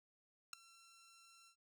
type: tone with ADSR envelope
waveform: 10% pulse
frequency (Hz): 1353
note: E6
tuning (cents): +45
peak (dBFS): -31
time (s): 0.53-1.56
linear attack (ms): 3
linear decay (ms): 5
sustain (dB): -24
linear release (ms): 85
effects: none